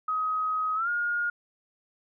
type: tone with pitch glide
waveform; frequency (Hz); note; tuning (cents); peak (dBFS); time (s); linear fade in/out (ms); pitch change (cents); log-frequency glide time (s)
sine; 1263 to 1425.9; D#6 to F6; +26 to +36; -25; 0.08-1.3; 5; +210; 0.75-0.89
effects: none